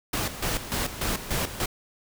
pink noise with tremolo, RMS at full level -27 dBFS, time 0.13-1.66 s, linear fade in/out 5 ms, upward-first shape square, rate 3.4 Hz, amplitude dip 70%, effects none

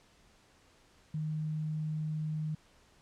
sine tone, 154.8 Hz, D#3, 9 cents flat, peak -32 dBFS, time 1.14-2.55 s, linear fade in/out 5 ms, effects pink hiss -64 dBFS RMS until 3.01 s + low-pass 8000 Hz 12 dB/octave

